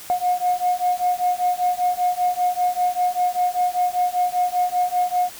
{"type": "beating tone pair", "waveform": "sine", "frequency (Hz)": [718, 723.1], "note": ["F5", "F#5"], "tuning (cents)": [48, -40], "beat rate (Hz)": 5.1, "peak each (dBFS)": -20, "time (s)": [0.1, 5.3], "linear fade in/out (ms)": 0, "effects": ["tanh soft clip ceiling -12 dBFS", "white hiss -39 dBFS RMS until 5.39 s"]}